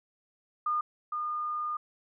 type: tone pair in turn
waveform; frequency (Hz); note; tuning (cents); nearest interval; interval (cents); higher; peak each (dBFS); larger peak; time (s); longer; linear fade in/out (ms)
sine; 1217 / 1217; D#6 / D#6; -39 / -39; unison; 0; neither; -26 / -30; first; 0.66-0.81 / 1.12-1.77; second; 5
effects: none